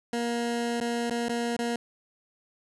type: tone with dropouts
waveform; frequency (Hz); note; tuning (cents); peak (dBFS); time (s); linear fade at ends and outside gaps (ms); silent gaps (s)
20% pulse; 236.2; A#3; +23; -22; 0.13-1.76; 2; 0.803-0.811 / 1.098-1.108 / 1.284-1.294 / 1.566-1.59
effects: resampled to 24000 Hz + 10-bit